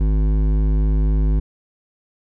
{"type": "tone with hard clipping", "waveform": "sine", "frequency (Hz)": 51.91, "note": "G#1", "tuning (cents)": 0, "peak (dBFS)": -16, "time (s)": [0, 1.4], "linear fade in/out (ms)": 10, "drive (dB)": 12, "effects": []}